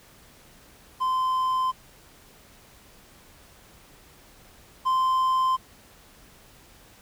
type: tone pair in turn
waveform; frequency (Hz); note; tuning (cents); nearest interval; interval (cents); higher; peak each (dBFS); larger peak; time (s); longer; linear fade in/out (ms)
triangle; 1033 / 1038.8; C6 / C6; -22 / -13; unison; 9; second; -20 / -18; second; 1-1.72 / 4.85-5.57; neither; 20
effects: pink hiss -53 dBFS RMS until 7.01 s